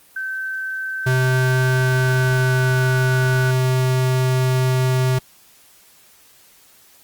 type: tone with pitch glide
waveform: sine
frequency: 1543 to 1480.1 Hz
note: G6 to F#6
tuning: -28 to 0 cents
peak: -23 dBFS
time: 0.16-3.51 s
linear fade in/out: 5 ms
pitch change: -72 cents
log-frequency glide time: 1.63-2.95 s
type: tone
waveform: square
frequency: 128.9 Hz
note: C3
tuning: 26 cents flat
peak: -16 dBFS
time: 1.06-5.19 s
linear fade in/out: 10 ms
effects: white hiss -51 dBFS RMS until 7.03 s + Opus 32 kbps